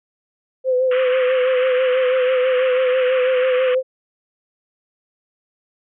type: tone with vibrato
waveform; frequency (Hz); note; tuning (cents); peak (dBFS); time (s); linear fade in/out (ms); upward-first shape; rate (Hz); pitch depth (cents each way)
sine; 511; C5; -41; -14; 0.64-3.83; 50; sine; 6.1; 37
type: band-pass noise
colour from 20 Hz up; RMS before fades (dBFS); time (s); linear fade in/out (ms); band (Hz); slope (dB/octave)
pink; -28; 0.91-3.75; 5; 1100 to 3100; 96
effects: none